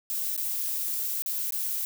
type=noise with dropouts; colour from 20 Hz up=violet; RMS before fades=-30 dBFS; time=0.1-1.85 s; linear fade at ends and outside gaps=0 ms; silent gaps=0.365-0.377 / 1.221-1.261 / 1.507-1.523 s; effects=none